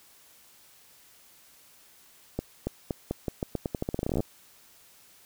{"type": "accelerating click train", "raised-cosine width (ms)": 2, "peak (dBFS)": -15, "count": 23, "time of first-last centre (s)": [2.39, 4.204], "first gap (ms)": 280, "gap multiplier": 0.85, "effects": ["white hiss -57 dBFS RMS until 5.25 s"]}